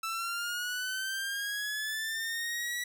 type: linear sweep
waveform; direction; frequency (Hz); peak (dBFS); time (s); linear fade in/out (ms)
sawtooth; up; 1318.5 to 1948; -29; 0.03-2.84; 5
effects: none